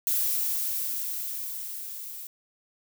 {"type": "noise with level ramp", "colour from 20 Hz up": "violet", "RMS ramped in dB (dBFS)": [-25, -40], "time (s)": [0.07, 2.27], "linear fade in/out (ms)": 0, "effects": []}